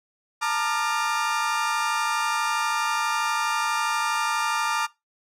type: chord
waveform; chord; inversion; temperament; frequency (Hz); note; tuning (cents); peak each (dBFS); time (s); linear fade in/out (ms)
35% pulse; Bb major seventh; third; equal with one note detuned; 880 / 932.3 / 1198.6 / 1396.9; A5 / Bb5 / D6 / F6; 0 / 0 / +35 / 0; -28 / -28 / -25 / -28; 0.41-4.87; 20
effects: noise-tail reverb RT60 0.2 s tail -20 dB re dry + low-pass 10000 Hz 12 dB/octave